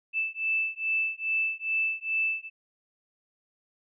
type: beating tone pair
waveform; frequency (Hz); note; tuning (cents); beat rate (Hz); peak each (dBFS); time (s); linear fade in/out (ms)
sine; 2637 / 2639.4; E7 / E7; 0 / +2; 2.4; -29; 0.13-2.5; 50
effects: none